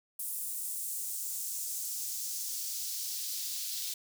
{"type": "noise with high-pass filter sweep", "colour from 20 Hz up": "white", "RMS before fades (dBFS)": -37, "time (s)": [0.19, 3.94], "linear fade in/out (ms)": 5, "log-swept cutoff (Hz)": [9700, 4000], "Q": 1.5, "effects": []}